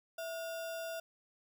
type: tone with sample-and-hold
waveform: sine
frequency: 659.3 Hz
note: E5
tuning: in tune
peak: -38 dBFS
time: 0.18-1 s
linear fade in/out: 5 ms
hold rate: 2100 Hz
effects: none